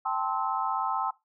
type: chord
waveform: sine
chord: A minor seventh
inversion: third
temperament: equal with one note detuned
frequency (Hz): 784 / 880 / 1046.5 / 1295.9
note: G5 / A5 / C6 / E6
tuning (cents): 0 / 0 / 0 / -30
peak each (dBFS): -32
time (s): 0.05-1.11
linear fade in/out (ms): 10
effects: noise-tail reverb RT60 0.2 s tail -18 dB re dry